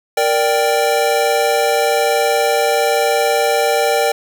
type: chord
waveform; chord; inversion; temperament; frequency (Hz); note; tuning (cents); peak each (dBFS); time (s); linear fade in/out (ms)
square; G minor; first; equal; 466.2 / 587.3 / 784; Bb4 / D5 / G5; 0 / 0 / 0; -18; 0.17-4.12; 5
effects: 7-bit